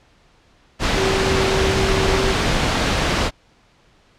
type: tone in noise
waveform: sine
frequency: 384.3 Hz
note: G4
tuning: 34 cents flat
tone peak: -20 dBFS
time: 0.94-2.35 s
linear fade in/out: 50 ms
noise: pink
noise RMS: -18 dBFS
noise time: 0.79-3.31 s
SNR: -5 dB
effects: pink hiss -55 dBFS RMS until 4.18 s + low-pass 5000 Hz 12 dB/octave